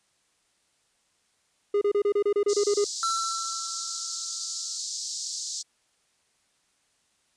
triangle tone bursts, 408.8 Hz, G#4, 27 cents flat, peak -18 dBFS, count 11, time 1.74-2.844 s, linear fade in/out 5 ms, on 74 ms, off 29 ms
white band-pass noise, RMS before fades -34 dBFS, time 2.48-5.63 s, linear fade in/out 20 ms, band 4200 to 7500 Hz, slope 48 dB/octave
square tone with exponential decay, 1343 Hz, E6, 32 cents sharp, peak -24 dBFS, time 3.03-4.78 s, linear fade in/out 1 ms, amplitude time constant 380 ms
effects white hiss -69 dBFS RMS until 7.36 s + resampled to 22050 Hz

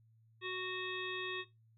harmonic tone, 370 Hz, F#4, in tune, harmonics 1 / 3 / 5 / 7 / 9 / 10, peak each -42 / -46 / -44 / -45 / -49 / -47 dBFS, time 0.41-1.45 s, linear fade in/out 50 ms, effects noise-tail reverb RT60 0.2 s tail -17 dB re dry + added 112 Hz sine -64 dBFS peak until 1.77 s

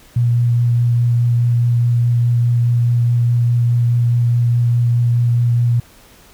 sine tone with vibrato, 119.6 Hz, A#2, 45 cents sharp, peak -11 dBFS, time 0.16-5.8 s, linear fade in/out 5 ms, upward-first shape triangle, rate 4.8 Hz, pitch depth 12 cents each way, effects pink hiss -46 dBFS RMS until 6.33 s

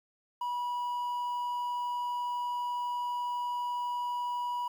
triangle tone, 974 Hz, B5, 24 cents flat, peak -29 dBFS, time 0.41-4.68 s, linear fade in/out 5 ms, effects 10-bit

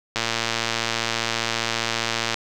click train, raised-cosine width 0.2 ms, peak -5 dBFS, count 252, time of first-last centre 0.16-2.343 s, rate 115 Hz, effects none

